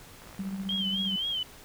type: click train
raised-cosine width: 0.5 ms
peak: -35 dBFS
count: 32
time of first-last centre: 0.22-0.779 s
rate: 55.5 Hz
type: tone with tremolo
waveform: sine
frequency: 193.6 Hz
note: G3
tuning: 21 cents flat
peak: -29 dBFS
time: 0.39-1.16 s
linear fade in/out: 2 ms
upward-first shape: triangle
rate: 15 Hz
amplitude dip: 60%
type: tone with vibrato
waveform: sine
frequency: 3144 Hz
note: G7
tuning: 4 cents sharp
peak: -28 dBFS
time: 0.69-1.43 s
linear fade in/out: 2 ms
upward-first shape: sine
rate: 3.8 Hz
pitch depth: 84 cents each way
effects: pink hiss -50 dBFS RMS until 1.64 s